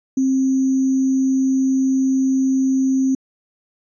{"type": "tone with sample-and-hold", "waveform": "sine", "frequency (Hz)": 264.7, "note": "C4", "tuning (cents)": 20, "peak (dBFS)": -14, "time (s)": [0.17, 3.15], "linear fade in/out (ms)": 5, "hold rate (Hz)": 6300, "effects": ["resampled to 24000 Hz"]}